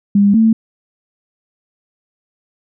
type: tone pair in turn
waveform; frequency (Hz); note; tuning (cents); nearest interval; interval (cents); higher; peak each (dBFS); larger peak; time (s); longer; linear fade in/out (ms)
sine; 201.7 / 223.1; G3 / A3; +50 / +24; major second; 174; second; -7; neither; 0.15-0.34 / 0.34-0.53; neither; 5
effects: none